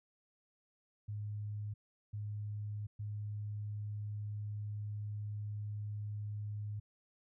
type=tone bursts at uneven times; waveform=sine; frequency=104.5 Hz; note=G#2; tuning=11 cents sharp; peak=-38 dBFS; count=3; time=1.08-1.74 / 2.13-2.87 / 2.99-6.8 s; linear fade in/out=10 ms; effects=none